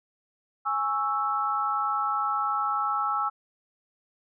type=chord; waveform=sine; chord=C# minor; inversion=second; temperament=equal; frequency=830.6 / 1108.7 / 1318.5 Hz; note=G#5 / C#6 / E6; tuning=0 / 0 / 0 cents; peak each=-30 / -32 / -26 dBFS; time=0.65-3.3 s; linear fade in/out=20 ms; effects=none